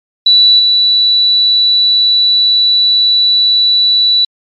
sine tone with level steps, 3951 Hz, B7, in tune, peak -3 / -6 dBFS, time 0.26-4.25 s, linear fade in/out 5 ms, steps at 0.59 s, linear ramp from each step 5 ms, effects MP3 96 kbps

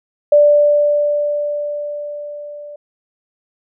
sine tone with level ramp, 587.3 Hz, D5, in tune, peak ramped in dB -5 to -30 dBFS, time 0.32-2.76 s, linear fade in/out 5 ms, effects none

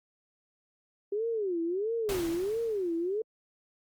sine tone with vibrato, 392 Hz, G4, in tune, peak -28 dBFS, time 1.12-3.22 s, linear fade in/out 5 ms, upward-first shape sine, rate 1.5 Hz, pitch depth 290 cents each way
pink noise with exponential decay, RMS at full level -35 dBFS, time 2.09-3.2 s, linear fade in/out 0 ms, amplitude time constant 240 ms
effects Opus 32 kbps

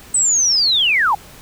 sine linear sweep, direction down, 8200 to 762 Hz, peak -12 dBFS, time 0.14-1.15 s, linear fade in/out 5 ms, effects pink hiss -41 dBFS RMS until 1.41 s

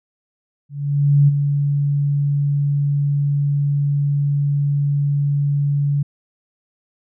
sine tone with ADSR envelope, 143 Hz, D3, 46 cents flat, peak -8 dBFS, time 0.69-6.03 s, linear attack 590 ms, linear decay 23 ms, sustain -7 dB, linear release 8 ms, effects none

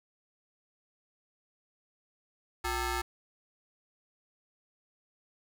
15% pulse ring-modulated tone, 419.9 Hz, G#4, 19 cents sharp, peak -21 dBFS, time 2.64-3.02 s, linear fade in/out 10 ms, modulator 482 Hz, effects none

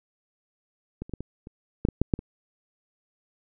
clicks, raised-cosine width 3 ms, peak -20 / -30 / -18 / -21 / -28 / -8 / -12 / -7 / -7 / -22 dBFS, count 10, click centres 1.02 / 1.095 / 1.137 / 1.206 / 1.471 / 1.851 / 1.887 / 2.016 / 2.138 / 2.191 s, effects none

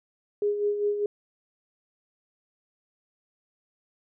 sine tone with tremolo, 412.5 Hz, G#4, 12 cents flat, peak -21 dBFS, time 0.42-1.06 s, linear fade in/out 2 ms, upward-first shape sine, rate 5 Hz, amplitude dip 55%, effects none

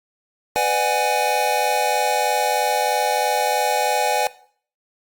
square chord, G# half-diminished seventh, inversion first, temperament just, 498.4 / 598 / 747.5 / 830.6 Hz, B4 / D5 / F#5 / G#5, +16 / +31 / +17 / 0 cents, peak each -25 / -26 / -24 / -21 dBFS, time 0.56-4.27 s, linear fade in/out 0 ms, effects noise-tail reverb RT60 0.5 s tail -18 dB re dry + Opus 48 kbps

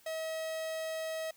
45% pulse tone, 640 Hz, D#5, 49 cents sharp, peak -35 dBFS, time 0.06-1.31 s, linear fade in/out 5 ms, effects white hiss -63 dBFS RMS until 1.36 s

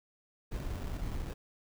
brown noise with sample-and-hold, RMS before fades -37 dBFS, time 0.51-1.34 s, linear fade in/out 10 ms, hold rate 2100 Hz, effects none

